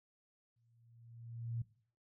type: tone with exponential growth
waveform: sine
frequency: 116.54 Hz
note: A#2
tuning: in tune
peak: -35 dBFS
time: 0.56-1.62 s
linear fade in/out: 5 ms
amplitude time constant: 230 ms
effects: noise-tail reverb RT60 0.5 s tail -18 dB re dry